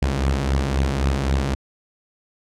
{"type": "beating tone pair", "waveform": "sawtooth", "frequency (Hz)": [67, 70.8], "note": ["C2", "C#2"], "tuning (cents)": [42, 37], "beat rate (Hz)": 3.8, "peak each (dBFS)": [-16, -20], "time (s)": [0.02, 1.55], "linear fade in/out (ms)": 5, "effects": ["low-pass 8000 Hz 12 dB/octave"]}